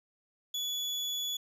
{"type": "tone", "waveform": "35% pulse", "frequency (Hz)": 3415, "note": "G#7", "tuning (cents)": 48, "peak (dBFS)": -30, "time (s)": [0.54, 1.37], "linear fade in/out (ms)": 5, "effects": ["resampled to 32000 Hz", "11-bit"]}